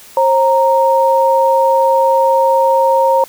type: tone pair together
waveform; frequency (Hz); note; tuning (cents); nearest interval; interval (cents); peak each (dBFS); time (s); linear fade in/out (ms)
sine; 535 / 930.1; C5 / A#5; +38 / -4; minor seventh; 958; -11; 0.17-3.24; 2
effects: white hiss -39 dBFS RMS until 3.28 s